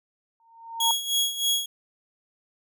sine tone with exponential growth, 916 Hz, A#5, 31 cents flat, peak -21 dBFS, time 0.4-0.91 s, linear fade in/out 1 ms, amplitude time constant 110 ms
sawtooth tone with tremolo, 3322 Hz, G#7, in tune, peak -17 dBFS, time 0.8-1.66 s, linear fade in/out 5 ms, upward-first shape sine, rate 3.2 Hz, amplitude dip 75%
effects none

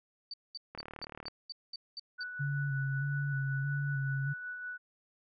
sine tone bursts, 4591 Hz, D8, 40 cents flat, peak -39 dBFS, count 9, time 0.31-2.233 s, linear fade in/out 2 ms, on 27 ms, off 210 ms
click train, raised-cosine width 0.5 ms, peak -29 dBFS, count 21, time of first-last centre 0.75-1.282 s, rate 37.6 Hz
sine tone with tremolo, 1480 Hz, F#6, in tune, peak -37 dBFS, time 2.18-4.78 s, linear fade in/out 20 ms, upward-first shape sine, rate 5.3 Hz, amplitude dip 35%
sine tone with vibrato, 138.59 Hz, C#3, in tune, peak -31 dBFS, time 2.39-4.34 s, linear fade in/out 20 ms, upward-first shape square, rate 1.6 Hz, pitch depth 34 cents each way
effects none

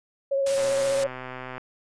sine tone with vibrato, 549 Hz, C#5, 17 cents flat, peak -21 dBFS, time 0.31-1.07 s, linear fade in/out 10 ms, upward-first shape sine, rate 15 Hz, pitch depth 22 cents each way
white noise, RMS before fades -33 dBFS, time 0.46-1.04 s, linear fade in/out 5 ms
click train, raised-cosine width 0.5 ms, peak -21 dBFS, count 129, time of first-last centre 0.58-1.58 s, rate 128 Hz
effects resampled to 22050 Hz

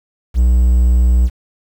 triangle tone, 60.9 Hz, B1, 24 cents flat, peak -6 dBFS, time 0.34-1.3 s, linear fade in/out 50 ms, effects 7-bit

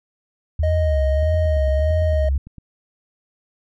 sine tone with vibrato, 75.1 Hz, D2, 39 cents sharp, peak -16 dBFS, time 0.59-2.38 s, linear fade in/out 5 ms, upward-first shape sine, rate 1.6 Hz, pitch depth 170 cents each way
triangle tone, 622.3 Hz, D#5, in tune, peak -19 dBFS, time 0.63-2.29 s, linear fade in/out 5 ms
click train, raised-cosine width 5 ms, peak -26 dBFS, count 13, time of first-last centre 1.23-2.583 s, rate 8.87 Hz
effects none

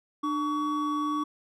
triangle tone pair together, 299.7 / 1130 Hz, D4 / C#6, +35 / +33 cents, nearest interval octave + major seventh, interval 2298 cents, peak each -27 dBFS, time 0.23-1.24 s, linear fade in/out 10 ms, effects none

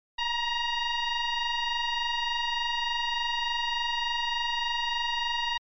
sine tone with frequency modulation, 932.3 Hz, A#5, in tune, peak -26 dBFS, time 0.18-5.58 s, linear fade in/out 10 ms, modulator 944 Hz, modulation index 3.2, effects MP3 64 kbps

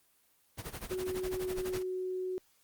pink noise with tremolo, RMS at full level -39 dBFS, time 0.57-1.83 s, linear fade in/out 20 ms, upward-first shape sine, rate 12 Hz, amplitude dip 85%
sine tone, 370 Hz, F#4, in tune, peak -33 dBFS, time 0.91-2.38 s, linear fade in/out 0 ms
effects white hiss -69 dBFS RMS until 2.63 s + Opus 24 kbps

